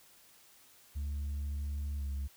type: tone with pitch glide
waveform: sine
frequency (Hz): 71.9 to 69.29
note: D2 to C#2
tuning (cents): -36 to 0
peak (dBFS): -31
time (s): 0.95-2.28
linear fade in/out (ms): 20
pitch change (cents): -64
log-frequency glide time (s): 1.98-2.03
effects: tanh soft clip ceiling -33 dBFS + white hiss -61 dBFS RMS until 2.36 s